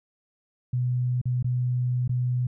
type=tone with dropouts; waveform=sine; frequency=124.5 Hz; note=B2; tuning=14 cents sharp; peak=-22 dBFS; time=0.73-2.47 s; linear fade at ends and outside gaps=5 ms; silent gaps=1.215-1.255 / 1.427-1.444 / 2.078-2.093 s; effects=none

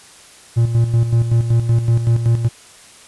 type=tone with tremolo; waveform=triangle; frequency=116.54 Hz; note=A#2; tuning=in tune; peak=-8 dBFS; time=0.56-2.49 s; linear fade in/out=20 ms; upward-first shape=square; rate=5.3 Hz; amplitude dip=60%; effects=white hiss -43 dBFS RMS until 3.07 s + resampled to 24000 Hz

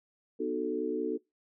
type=chord; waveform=sine; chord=B dominant seventh; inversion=none; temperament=equal with one note detuned; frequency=246.9 / 304.5 / 370 / 440 Hz; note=B3 / D#4 / F#4 / A4; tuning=0 / -37 / 0 / 0 cents; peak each=-38 / -35 / -35 / -33 dBFS; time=0.39-1.18 s; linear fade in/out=20 ms; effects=noise-tail reverb RT60 0.2 s tail -23 dB re dry

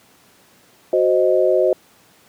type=chord; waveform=sine; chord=C diminished; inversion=second; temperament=equal; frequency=370 / 523.3 / 622.3 Hz; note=Gb4 / C5 / Eb5; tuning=0 / 0 / 0 cents; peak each=-17 dBFS; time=0.93-1.73 s; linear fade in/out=2 ms; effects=pink hiss -52 dBFS RMS until 2.28 s + high-pass 150 Hz 12 dB/octave

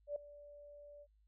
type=tone with ADSR envelope; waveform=sine; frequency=582 Hz; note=D5; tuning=16 cents flat; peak=-35 dBFS; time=0.07-1.07 s; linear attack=89 ms; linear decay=4 ms; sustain=-18 dB; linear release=52 ms; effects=added 52 Hz sine -68 dBFS peak until 1.27 s

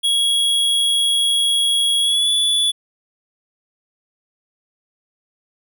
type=tone with pitch glide; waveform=square; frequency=3322 to 3441 Hz; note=G#7 to A7; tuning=0 to -39 cents; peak=-15 dBFS; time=0.03-2.72 s; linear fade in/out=20 ms; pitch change=+61 cents; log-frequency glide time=2.01-2.29 s; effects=none

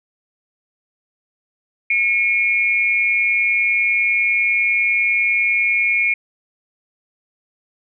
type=tone pair together; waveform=sine; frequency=2190 / 2400 Hz; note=C#7 / D7; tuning=-22 / +37 cents; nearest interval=major second; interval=159 cents; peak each=-17 dBFS; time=1.9-6.14 s; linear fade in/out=5 ms; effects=none

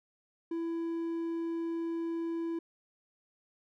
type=tone; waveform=triangle; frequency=332.8 Hz; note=E4; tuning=17 cents sharp; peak=-30 dBFS; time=0.51-2.59 s; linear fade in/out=5 ms; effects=none

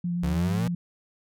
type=tone with vibrato; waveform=sine; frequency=174.5 Hz; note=F3; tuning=1 cent flat; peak=-25 dBFS; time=0.04-0.75 s; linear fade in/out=5 ms; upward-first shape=square; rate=8.2 Hz; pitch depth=12 cents each way
type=exponential sweep; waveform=35% pulse; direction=up; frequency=67.7 to 123.47 Hz; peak=-25 dBFS; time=0.23-0.68 s; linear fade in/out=5 ms
effects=none

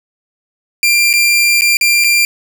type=tone with dropouts; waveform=sawtooth; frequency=2379 Hz; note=D7; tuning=22 cents sharp; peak=-5 dBFS; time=0.83-2.25 s; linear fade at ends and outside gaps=1 ms; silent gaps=1.13-1.137 / 1.61-1.619 / 1.77-1.811 / 2.04-2.044 s; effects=none

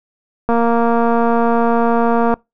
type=click train; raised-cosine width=1 ms; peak=-3 dBFS; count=432; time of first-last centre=0.49-2.34 s; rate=233 Hz; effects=noise-tail reverb RT60 0.2 s tail -25 dB re dry

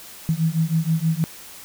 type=beating tone pair; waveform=sine; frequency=158.7 / 165 Hz; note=D#3 / E3; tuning=+35 / +2 cents; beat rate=6.3 Hz; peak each=-21 dBFS; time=0.29-1.24 s; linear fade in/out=0 ms; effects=white hiss -41 dBFS RMS until 1.64 s

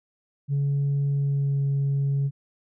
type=tone with pitch glide; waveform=sine; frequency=140.9 to 139.2 Hz; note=C#3 to C#3; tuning=+29 to +8 cents; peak=-19 dBFS; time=0.48-2.31 s; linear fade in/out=50 ms; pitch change=-21 cents; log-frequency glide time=1.1-1.62 s; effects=tanh soft clip ceiling -19 dBFS

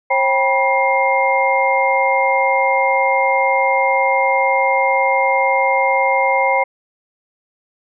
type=tone cluster; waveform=sine; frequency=537 / 786 / 968 / 2117 Hz; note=C5 / G5 / B5 / C7; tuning=+45 / +4 / -35 / +20 cents; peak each=-18 dBFS; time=0.1-6.64 s; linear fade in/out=10 ms; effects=none

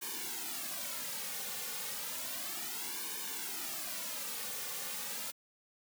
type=noise with flanger; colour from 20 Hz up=white; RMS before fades=-40 dBFS; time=0.01-5.32 s; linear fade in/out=20 ms; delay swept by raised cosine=1.5 to 3.1 ms; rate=0.32 Hz; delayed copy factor=-0.95; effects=high-pass 200 Hz 12 dB/octave

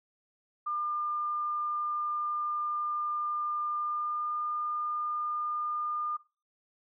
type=tone with pitch glide; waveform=sine; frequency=1202 to 1209.7 Hz; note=D6 to D#6; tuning=+40 to -49 cents; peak=-30 dBFS; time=0.66-6.17 s; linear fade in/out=10 ms; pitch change=+11 cents; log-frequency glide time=3.8-4.33 s; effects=noise-tail reverb RT60 0.3 s tail -18 dB re dry

